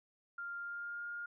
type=tone with pitch glide; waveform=sine; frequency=1396.9 to 1415.6 Hz; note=F6 to F6; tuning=0 to +23 cents; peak=-40 dBFS; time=0.38-1.26 s; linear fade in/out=5 ms; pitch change=+23 cents; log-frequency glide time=0.57-1.06 s; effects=none